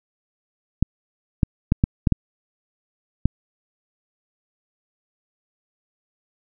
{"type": "clicks", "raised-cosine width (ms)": 5, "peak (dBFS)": -3, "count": 7, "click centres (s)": [0.826, 1.432, 1.721, 1.839, 2.072, 2.123, 3.256], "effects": []}